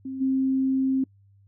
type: tone with level steps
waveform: sine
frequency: 264.9 Hz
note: C4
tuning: 22 cents sharp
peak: -30 / -20 dBFS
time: 0.05-1.04 s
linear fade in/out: 5 ms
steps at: 0.2 s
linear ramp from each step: 20 ms
effects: noise-tail reverb RT60 0.1 s tail -25 dB re dry + added 99 Hz sine -54 dBFS peak until 1.47 s